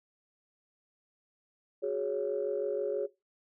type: chord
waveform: sine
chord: F# suspended second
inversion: none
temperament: just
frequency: 370 / 416.2 / 555 Hz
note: F#4 / G#4 / C#5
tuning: 0 / +4 / +2 cents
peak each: -35 / -32 / -33 dBFS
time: 1.82-3.07 s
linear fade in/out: 20 ms
effects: noise-tail reverb RT60 0.2 s tail -18 dB re dry + tanh soft clip ceiling -21 dBFS